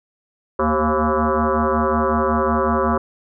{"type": "tone with frequency modulation", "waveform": "sine", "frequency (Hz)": 382.3, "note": "G4", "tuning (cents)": -43, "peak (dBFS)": -15, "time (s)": [0.59, 2.98], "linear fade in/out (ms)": 5, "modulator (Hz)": 154, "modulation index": 6, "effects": []}